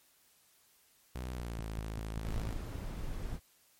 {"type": "tone with pitch glide", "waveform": "sawtooth", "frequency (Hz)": [62.4, 54.32], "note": ["B1", "A1"], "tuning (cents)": [19, -22], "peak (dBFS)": -34, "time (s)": [1.15, 2.54], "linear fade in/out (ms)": 5, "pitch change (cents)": -241, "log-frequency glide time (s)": [1.34, 1.64]}
{"type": "click train", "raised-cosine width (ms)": 5, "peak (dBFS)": -29, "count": 8, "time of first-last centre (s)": [1.4, 2.757], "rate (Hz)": 5.16}
{"type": "noise", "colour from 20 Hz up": "brown", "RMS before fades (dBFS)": -39, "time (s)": [2.22, 3.4], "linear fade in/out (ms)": 50}
{"effects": ["white hiss -67 dBFS RMS until 3.79 s", "MP3 64 kbps"]}